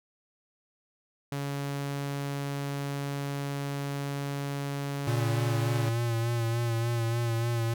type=tone; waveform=sawtooth; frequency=140.9 Hz; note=C#3; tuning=29 cents sharp; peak=-27 dBFS; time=1.32-5.89 s; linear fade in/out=2 ms
type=tone with vibrato; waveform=square; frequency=116.54 Hz; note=A#2; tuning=in tune; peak=-27 dBFS; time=5.07-7.74 s; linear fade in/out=5 ms; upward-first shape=sine; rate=3.4 Hz; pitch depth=33 cents each way
effects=none